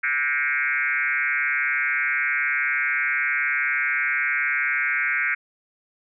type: tone with frequency modulation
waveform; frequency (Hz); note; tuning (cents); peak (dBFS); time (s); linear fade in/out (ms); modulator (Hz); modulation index
sine; 1870; A#6; +5; -20; 0.03-5.35; 10; 139; 3.3
effects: none